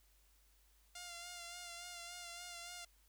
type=tone with vibrato; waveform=5% pulse; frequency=698.5 Hz; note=F5; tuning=in tune; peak=-36 dBFS; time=0.95-2.85 s; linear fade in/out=5 ms; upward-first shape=sine; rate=3.5 Hz; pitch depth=31 cents each way; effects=added 50 Hz sine -69 dBFS peak until 3.08 s + white hiss -73 dBFS RMS until 3.08 s

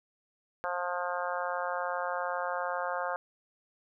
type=harmonic tone; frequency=177.5 Hz; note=F3; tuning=28 cents sharp; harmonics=3 / 4 / 5 / 6 / 7 / 8 / 9; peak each=-36 / -37 / -38 / -39 / -39 / -40 / -41 dBFS; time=0.64-3.16 s; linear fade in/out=0 ms; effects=none

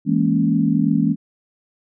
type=chord; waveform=sine; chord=A# half-diminished seventh; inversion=second; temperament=equal; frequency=164.81 / 207.7 / 233.1 / 277.2 Hz; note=E3 / G#3 / A#3 / C#4; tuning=0 / 0 / 0 / 0 cents; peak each=-20 dBFS; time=0.05-1.16 s; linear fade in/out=50 ms; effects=none

